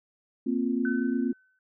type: chord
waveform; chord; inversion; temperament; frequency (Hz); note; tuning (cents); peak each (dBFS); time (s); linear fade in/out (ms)
sine; Bb suspended second; none; equal; 233.1 / 261.6 / 349.2; Bb3 / C4 / F4; 0 / 0 / 0; -28 / -27 / -33; 0.46-1.33; 10
type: tone with exponential decay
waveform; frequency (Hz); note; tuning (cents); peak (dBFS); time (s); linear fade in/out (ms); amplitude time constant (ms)
sine; 1517; F#6; +43; -30; 0.85-1.59; 2; 160
effects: none